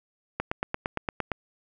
click train, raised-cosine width 0.5 ms, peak -12 dBFS, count 9, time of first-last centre 0.4-1.317 s, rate 8.72 Hz, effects none

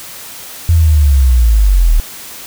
sine linear sweep, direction down, 85.5 to 36.71 Hz, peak -5 dBFS, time 0.69-2 s, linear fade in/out 0 ms, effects white hiss -30 dBFS RMS until 2.46 s

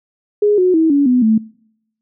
sine tone with pitch steps, 415.3 / 365.7 / 322.1 / 283.7 / 249.8 / 220 Hz, G#4 / F#4 / E4 / C#4 / B3 / A3, 0 / -20 / -40 / +40 / +20 / 0 cents, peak -9 dBFS, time 0.42-1.38 s, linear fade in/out 5 ms, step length 160 ms, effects noise-tail reverb RT60 0.8 s tail -26 dB re dry

